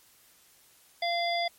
harmonic tone, 689 Hz, F5, 24 cents flat, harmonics 1 / 3 / 5 / 7, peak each -28 / -33 / -35 / -36 dBFS, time 1.02-1.48 s, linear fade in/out 5 ms, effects white hiss -60 dBFS RMS until 1.58 s + MP3 64 kbps

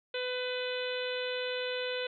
harmonic tone, 501 Hz, B4, 25 cents sharp, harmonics 1 / 2 / 3 / 4 / 5 / 6 / 7 / 8, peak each -34 / -48 / -41 / -45 / -42 / -43 / -42 / -46 dBFS, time 0.14-2.07 s, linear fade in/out 5 ms, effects none

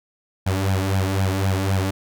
sawtooth tone with flanger, 96.1 Hz, G2, 34 cents flat, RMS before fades -21 dBFS, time 0.46-1.91 s, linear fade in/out 10 ms, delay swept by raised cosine 1.2 to 3.6 ms, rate 3.9 Hz, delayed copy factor +0.95, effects none

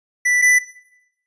square tone pair in turn, 1975.5 / 1988.1 Hz, B6 / B6, 0 / +11 cents, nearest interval unison, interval 11 cents, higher second, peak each -15 / -11 dBFS, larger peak second, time 0.25-0.42 / 0.42-0.59 s, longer neither, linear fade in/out 10 ms, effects noise-tail reverb RT60 0.8 s tail -18 dB re dry + resampled to 22050 Hz

